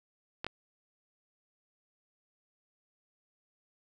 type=clicks; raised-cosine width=0.3 ms; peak=-19 dBFS; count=2; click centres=0.445 / 0.466 s; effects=none